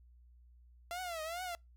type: tone with vibrato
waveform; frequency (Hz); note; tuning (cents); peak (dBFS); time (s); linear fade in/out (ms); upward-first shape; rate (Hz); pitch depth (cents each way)
sawtooth; 680; F5; -46; -35; 0.91-1.55; 0; triangle; 2.4; 170
effects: noise-tail reverb RT60 0.2 s tail -26 dB re dry + added 60 Hz sine -58 dBFS peak until 1.76 s